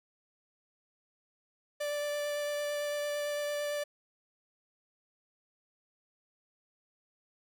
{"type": "tone with vibrato", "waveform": "45% pulse", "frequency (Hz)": 586, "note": "D5", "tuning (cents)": -4, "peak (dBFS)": -32, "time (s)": [1.8, 3.84], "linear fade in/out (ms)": 10, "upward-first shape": "sine", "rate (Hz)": 8.9, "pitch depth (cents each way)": 9, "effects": []}